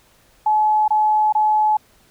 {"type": "tone bursts", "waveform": "sine", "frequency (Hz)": 855, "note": "A5", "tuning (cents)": -50, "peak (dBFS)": -13, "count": 3, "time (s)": [0.46, 1.77], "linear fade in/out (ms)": 5, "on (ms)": 420, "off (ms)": 25, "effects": ["pink hiss -55 dBFS RMS until 2.1 s"]}